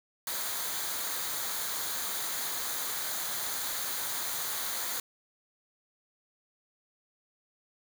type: noise with comb filter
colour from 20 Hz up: white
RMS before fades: -34 dBFS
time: 0.27-5 s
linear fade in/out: 2 ms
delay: 0.37 ms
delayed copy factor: -0.55
effects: none